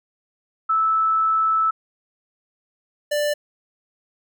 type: tone pair in turn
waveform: sine / square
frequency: 1311 / 589.7 Hz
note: E6 / D5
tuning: -10 / +7 cents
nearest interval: octave + major second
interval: 1383 cents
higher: first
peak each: -16 / -20 dBFS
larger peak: first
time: 0.69-1.71 / 3.11-3.34 s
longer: first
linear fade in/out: 10 ms
effects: none